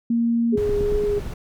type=tone; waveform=sine; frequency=233.1 Hz; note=A#3; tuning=in tune; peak=-17 dBFS; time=0.1-0.56 s; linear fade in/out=5 ms
type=tone with vibrato; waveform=sine; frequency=413.4 Hz; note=G#4; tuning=8 cents flat; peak=-19 dBFS; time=0.52-1.2 s; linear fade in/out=20 ms; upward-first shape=triangle; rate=2.7 Hz; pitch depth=17 cents each way
type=noise; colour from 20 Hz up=brown; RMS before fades=-28 dBFS; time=0.57-1.34 s; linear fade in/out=5 ms
type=click train; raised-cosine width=3 ms; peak=-16 dBFS; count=5; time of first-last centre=0.58-1.038 s; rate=8.73 Hz
effects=none

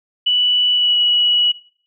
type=tone with pitch glide; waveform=sine; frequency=2960 to 2929 Hz; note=F#7 to F#7; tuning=0 to -18 cents; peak=-12 dBFS; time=0.26-1.52 s; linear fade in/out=10 ms; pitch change=-18 cents; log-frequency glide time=0.72-0.97 s; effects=noise-tail reverb RT60 0.5 s tail -19 dB re dry

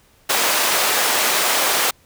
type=high-pass noise; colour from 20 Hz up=pink; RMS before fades=-18 dBFS; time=0.29-1.91 s; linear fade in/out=10 ms; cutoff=600 Hz; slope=12 dB/octave; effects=pink hiss -55 dBFS RMS until 2.05 s

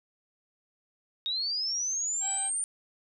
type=linear sweep; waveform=sine; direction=up; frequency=3700 to 9090 Hz; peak=-28 dBFS; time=1.26-2.64 s; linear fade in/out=0 ms
type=harmonic tone; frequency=784 Hz; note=G5; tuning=in tune; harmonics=1 / 2 / 3 / 4 / 5 / 6; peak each=-38 / -49 / -49 / -46 / -49 / -58 dBFS; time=2.2-2.51 s; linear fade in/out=50 ms
effects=none

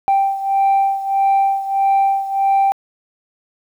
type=beating tone pair; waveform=sine; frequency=784 / 785.6 Hz; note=G5 / G5; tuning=0 / +4 cents; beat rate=1.6 Hz; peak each=-13 / -17 dBFS; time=0.08-2.72 s; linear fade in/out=0 ms; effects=tanh soft clip ceiling -9 dBFS + 8-bit

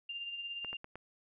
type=tone with tremolo; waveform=sine; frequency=2794 Hz; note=F7; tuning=in tune; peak=-37 dBFS; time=0.09-0.77 s; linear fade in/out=5 ms; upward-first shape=sine; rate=17 Hz; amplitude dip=45%
type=clicks; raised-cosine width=0.5 ms; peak=-30 dBFS; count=4; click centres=0.647 / 0.73 / 0.844 / 0.956 s
effects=none

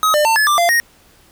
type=tone with pitch steps; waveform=square; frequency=1268 / 599 / 900 / 1718 / 1183 / 690 / 1866 Hz; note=D#6 / D5 / A5 / A6 / D6 / F5 / A#6; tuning=+32 / +34 / +39 / -42 / +12 / -21 / +1 cents; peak=-12 dBFS; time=0.03-0.8 s; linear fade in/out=0 ms; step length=110 ms; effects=pink hiss -50 dBFS RMS until 1.31 s

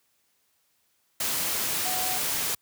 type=tone in noise; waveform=sine; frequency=740 Hz; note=F#5; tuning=in tune; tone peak=-33 dBFS; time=1.85-2.18 s; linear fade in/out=5 ms; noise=white; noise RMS=-28 dBFS; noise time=1.2-2.55 s; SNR=-8 dB; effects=white hiss -70 dBFS RMS until 2.61 s + high-pass 60 Hz 12 dB/octave

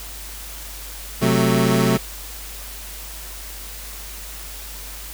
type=chord; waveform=25% pulse; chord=F# diminished; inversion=second; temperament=equal; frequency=130.81 / 185 / 220 Hz; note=C3 / F#3 / A3; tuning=0 / 0 / 0 cents; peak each=-16 dBFS; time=1.21-1.98 s; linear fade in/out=20 ms; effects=added 50 Hz sine -36 dBFS peak until 5.13 s + white hiss -36 dBFS RMS until 5.13 s

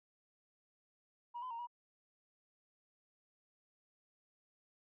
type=tone with pitch steps; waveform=sine; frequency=957 / 1014 / 927 / 962 Hz; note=A#5 / B5 / A#5 / B5; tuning=+45 / +45 / -10 / -46 cents; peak=-40 dBFS; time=1.34-1.672 s; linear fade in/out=20 ms; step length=83 ms; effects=tanh soft clip ceiling -38 dBFS

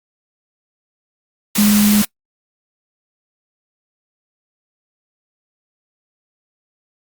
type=tone in noise; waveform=sine; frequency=208.1 Hz; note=G#3; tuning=4 cents sharp; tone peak=-10 dBFS; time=1.58-2.02 s; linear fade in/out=5 ms; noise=white; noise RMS=-19 dBFS; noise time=1.55-2.05 s; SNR=+6 dB; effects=noise-tail reverb RT60 0.1 s tail -23 dB re dry + Opus 48 kbps

